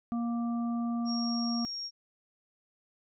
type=harmonic tone; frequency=235 Hz; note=A#3; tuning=14 cents sharp; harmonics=1 / 3 / 5; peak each=-29 / -42 / -44 dBFS; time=0.12-1.65 s; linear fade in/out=0 ms
type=tone; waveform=sine; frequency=5570 Hz; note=F8; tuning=5 cents flat; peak=-35 dBFS; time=1.05-1.91 s; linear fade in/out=50 ms
effects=none